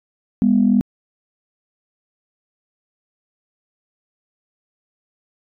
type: tone pair together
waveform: sine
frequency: 202.7 / 245.8 Hz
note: G#3 / B3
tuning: -42 / -8 cents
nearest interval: minor third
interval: 334 cents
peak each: -14 dBFS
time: 0.42-0.81 s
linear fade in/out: 0 ms
effects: tanh soft clip ceiling -4 dBFS